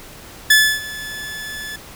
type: tone with ADSR envelope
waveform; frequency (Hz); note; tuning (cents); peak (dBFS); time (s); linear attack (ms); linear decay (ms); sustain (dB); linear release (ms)
sawtooth; 1729; A6; -31; -4; 0.5-1.76; 6; 290; -20; 4
effects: pink hiss -39 dBFS RMS until 1.95 s